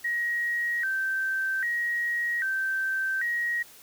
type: tone with vibrato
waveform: sine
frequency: 1716 Hz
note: A6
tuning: 44 cents flat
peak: -25 dBFS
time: 0.04-3.63 s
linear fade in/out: 10 ms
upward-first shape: square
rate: 0.63 Hz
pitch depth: 170 cents each way
effects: white hiss -51 dBFS RMS until 3.82 s